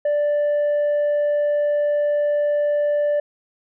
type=tone; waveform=sine; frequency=587.3 Hz; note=D5; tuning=in tune; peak=-14 dBFS; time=0.05-3.2 s; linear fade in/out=5 ms; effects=tanh soft clip ceiling -16 dBFS